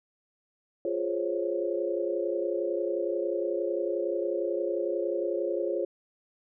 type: chord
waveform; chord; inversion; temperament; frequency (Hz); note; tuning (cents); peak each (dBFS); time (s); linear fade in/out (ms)
sine; Db major seventh; first; equal; 349.2 / 415.3 / 523.3 / 554.4; F4 / Ab4 / C5 / Db5; 0 / 0 / 0 / 0; -31 / -33 / -34 / -32; 0.85-5.85; 2
effects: none